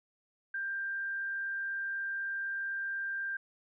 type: tone with frequency modulation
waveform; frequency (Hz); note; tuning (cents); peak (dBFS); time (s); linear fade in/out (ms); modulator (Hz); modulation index
sine; 1586; G6; +20; -33; 0.54-3.37; 5; 63.2; 0.21
effects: none